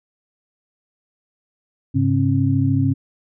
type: tone cluster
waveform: sine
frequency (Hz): 102.7 / 136.3 / 270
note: G#2 / C#3 / C#4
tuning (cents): -19 / -29 / -45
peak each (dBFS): -19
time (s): 1.94-2.94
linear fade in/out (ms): 20
effects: none